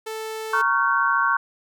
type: tone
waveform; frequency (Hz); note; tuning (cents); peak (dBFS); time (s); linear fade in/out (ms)
sawtooth; 440; A4; 0; -25; 0.06-0.62; 10
type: chord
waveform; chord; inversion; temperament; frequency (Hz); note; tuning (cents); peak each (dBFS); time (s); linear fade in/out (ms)
sine; G half-diminished seventh; first; equal with one note detuned; 932.3 / 1108.7 / 1396.9 / 1531.3; Bb5 / Db6 / F6 / G6; 0 / 0 / 0 / -41; -26 / -21 / -25 / -22; 0.53-1.37; 5
effects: none